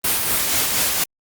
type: noise with tremolo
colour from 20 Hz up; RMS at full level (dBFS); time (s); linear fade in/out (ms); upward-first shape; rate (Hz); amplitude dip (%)
white; -18; 0.04-1.04; 5; sine; 4.2; 35
effects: Opus 32 kbps